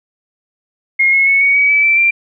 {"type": "tone with pitch steps", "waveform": "sine", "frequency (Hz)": [2146, 2176, 2206, 2237, 2268, 2300, 2332, 2365], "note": ["C7", "C#7", "C#7", "C#7", "C#7", "D7", "D7", "D7"], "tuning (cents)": [43, -33, -9, 15, 39, -37, -13, 12], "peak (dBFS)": -8, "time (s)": [0.99, 2.11], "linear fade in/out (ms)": 10, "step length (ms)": 140, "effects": []}